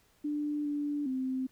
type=tone with pitch steps; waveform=sine; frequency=295.7 / 291.6 / 260.3 Hz; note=D4 / D4 / C4; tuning=+12 / -12 / -9 cents; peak=-30 dBFS; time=0.24-1.47 s; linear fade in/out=10 ms; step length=410 ms; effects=pink hiss -67 dBFS RMS until 1.51 s